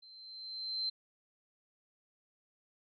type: tone with level ramp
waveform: sine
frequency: 4106 Hz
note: C8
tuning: 33 cents flat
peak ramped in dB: -54 to -31 dBFS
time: 0.02-0.9 s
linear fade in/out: 10 ms
effects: none